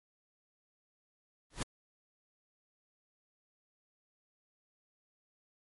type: noise with exponential growth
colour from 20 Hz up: pink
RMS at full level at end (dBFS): -30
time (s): 1.5-1.63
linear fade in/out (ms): 5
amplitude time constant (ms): 27
effects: MP3 48 kbps